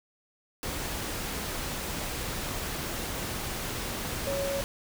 sine tone in noise, 554.4 Hz, C#5, in tune, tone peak -29 dBFS, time 4.27-4.61 s, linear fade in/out 0 ms, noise pink, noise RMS -34 dBFS, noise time 0.63-4.64 s, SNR +2 dB, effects none

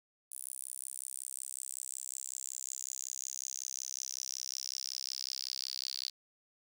sawtooth tone with high-pass filter sweep, 65.41 Hz, C2, in tune, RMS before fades -42 dBFS, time 0.31-6.1 s, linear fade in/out 10 ms, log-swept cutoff 10000 to 4500 Hz, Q 7.7, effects none

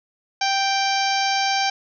harmonic tone, 784 Hz, G5, in tune, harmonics 1 / 2 / 3 / 4 / 5 / 6 / 7 / 8, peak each -21 / -28 / -27 / -30 / -32 / -29 / -29 / -33 dBFS, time 0.41-1.7 s, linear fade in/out 5 ms, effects none

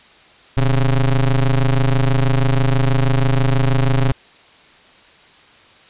square ring-modulated tone, 68.6 Hz, C#2, 17 cents flat, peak -10 dBFS, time 0.57-4.12 s, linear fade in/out 0 ms, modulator 55.5 Hz, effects white hiss -47 dBFS RMS until 5.89 s + resampled to 8000 Hz

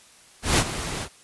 pink noise with ADSR envelope, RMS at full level -17 dBFS, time 0.42-1.09 s, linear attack 160 ms, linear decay 56 ms, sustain -13 dB, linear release 69 ms, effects white hiss -52 dBFS RMS until 1.23 s + resampled to 24000 Hz

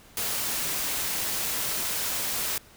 white noise, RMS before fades -29 dBFS, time 0.17-2.58 s, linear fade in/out 2 ms, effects pink hiss -53 dBFS RMS until 2.76 s

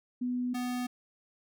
sine / square tone pair in turn, 247.8 / 247.8 Hz, B3 / B3, +6 / +6 cents, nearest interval unison, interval 0 cents, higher neither, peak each -29 / -32 dBFS, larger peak first, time 0.21-0.54 / 0.54-0.87 s, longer neither, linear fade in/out 10 ms, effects none

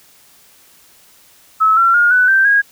sine tone with pitch steps, 1297 / 1359.1 / 1424.2 / 1492.4 / 1563.9 / 1638.8 Hz, E6 / F6 / F6 / F#6 / G6 / G#6, -28 / -48 / +33 / +14 / -5 / -24 cents, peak -8 dBFS, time 1.6-2.62 s, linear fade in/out 20 ms, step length 170 ms, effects white hiss -48 dBFS RMS until 2.71 s

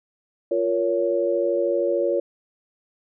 sine chord, Bb minor, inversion second, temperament just, 349.6 / 466.2 / 559.4 Hz, F4 / Bb4 / Db5, +2 / 0 / +16 cents, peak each -24 / -25 / -22 dBFS, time 0.51-2.2 s, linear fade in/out 5 ms, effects none

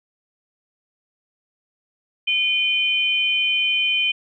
sine tone pair together, 2441 / 3075 Hz, D#7 / G7, -34 / -34 cents, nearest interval major third, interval 400 cents, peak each -20 dBFS, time 2.27-4.12 s, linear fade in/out 10 ms, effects none

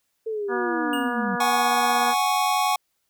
sine linear sweep, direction down, 451.7 to 185 Hz, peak -25 dBFS, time 0.26-1.36 s, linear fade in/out 10 ms
harmonic tone, 241.1 Hz, B3, 41 cents flat, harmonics 1 / 2 / 3 / 4 / 5 / 6 / 7, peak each -32 / -32 / -32 / -32 / -32 / -32 / -32 dBFS, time 0.48-2.15 s, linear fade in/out 50 ms
square tone with exponential decay, 2845 Hz, F7, 31 cents sharp, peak -28 dBFS, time 0.93-1.25 s, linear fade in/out 2 ms, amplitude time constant 69 ms
square chord, F# suspended second, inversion none, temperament equal, 740 / 830.6 / 1108.7 Hz, F#5 / G#5 / C#6, 0 / 0 / 0 cents, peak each -25 dBFS, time 1.4-2.76 s, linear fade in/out 5 ms
effects white hiss -73 dBFS RMS until 3.09 s

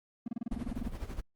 triangle tone bursts, 233.1 Hz, A#3, in tune, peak -30 dBFS, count 13, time 0.26-0.881 s, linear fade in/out 5 ms, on 21 ms, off 29 ms
brown noise with tremolo, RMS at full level -36 dBFS, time 0.51-1.21 s, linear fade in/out 10 ms, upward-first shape sine, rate 12 Hz, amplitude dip 70%
effects Opus 32 kbps

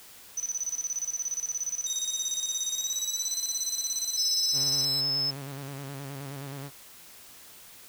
sine tone with tremolo, 6000 Hz, F#8, 23 cents sharp, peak -27 dBFS, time 0.37-4.85 s, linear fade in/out 5 ms, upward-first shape square, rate 17 Hz, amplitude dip 80%
sawtooth tone with pitch glide, 3729 to 4043 Hz, A#7 to B7, 0 to +40 cents, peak -31 dBFS, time 1.86-5.01 s, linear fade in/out 5 ms, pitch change +140 cents, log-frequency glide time 2.7-3.36 s
sine tone, 5220 Hz, E8, 18 cents flat, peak -25 dBFS, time 4.17-5.31 s, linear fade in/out 10 ms
sawtooth tone with vibrato, 138.59 Hz, C#3, in tune, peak -33 dBFS, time 4.52-6.71 s, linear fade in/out 50 ms, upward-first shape square, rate 9.5 Hz, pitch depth 48 cents each way
effects white hiss -50 dBFS RMS until 7.88 s

